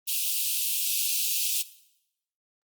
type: high-pass noise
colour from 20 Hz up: white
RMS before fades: -27 dBFS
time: 0.07-1.63 s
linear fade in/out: 20 ms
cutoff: 2500 Hz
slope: 96 dB/octave
effects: noise-tail reverb RT60 0.8 s tail -17 dB re dry + Opus 24 kbps